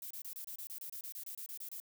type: noise bursts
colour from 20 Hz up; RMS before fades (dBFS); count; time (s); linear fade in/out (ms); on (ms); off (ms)
violet; -45; 16; 0.02-1.801; 2; 86; 27
effects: none